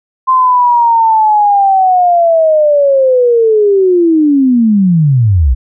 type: linear sweep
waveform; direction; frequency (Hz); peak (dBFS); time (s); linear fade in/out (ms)
sine; down; 1046.5 to 56; -5; 0.27-5.55; 20
effects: none